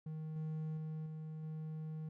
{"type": "tone with level steps", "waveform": "triangle", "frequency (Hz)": 156.7, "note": "D#3", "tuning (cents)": 13, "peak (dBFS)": [-39, -36, -38, -41, -39], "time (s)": [0.06, 2.09], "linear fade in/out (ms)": 5, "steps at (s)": [0.36, 0.77, 1.06, 1.43], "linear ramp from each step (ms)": 2, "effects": []}